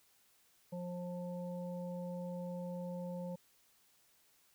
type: harmonic tone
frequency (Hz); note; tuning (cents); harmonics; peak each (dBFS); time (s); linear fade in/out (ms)
177.3; F3; +26; 1 / 3 / 5; -41 / -44 / -54; 0.72-3.36; 10
effects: white hiss -70 dBFS RMS until 4.54 s